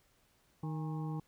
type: harmonic tone with a mistuned harmonic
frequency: 155.56 Hz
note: D#3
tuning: in tune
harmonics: 1 / 2 / 3 / 5 / 6 / 7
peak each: -36 / -44 / -51 / -49 / -56 / -53 dBFS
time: 0.63-1.2 s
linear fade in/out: 5 ms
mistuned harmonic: 5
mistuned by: +80 cents
effects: pink hiss -71 dBFS RMS until 1.27 s